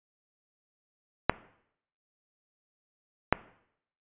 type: clicks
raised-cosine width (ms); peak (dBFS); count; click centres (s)
0.5; -4; 2; 1.296 / 3.326
effects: noise-tail reverb RT60 0.7 s tail -19 dB re dry + resampled to 8000 Hz